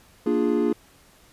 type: chord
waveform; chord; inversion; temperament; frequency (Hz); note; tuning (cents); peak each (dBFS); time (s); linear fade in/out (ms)
triangle; Bb dominant seventh; none; equal with one note detuned; 233.1 / 294.7 / 349.2 / 415.3; Bb3 / D4 / F4 / Ab4; 0 / +6 / 0 / 0; -23; 0.26-0.73; 5
effects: pink hiss -55 dBFS RMS until 1.32 s + resampled to 32000 Hz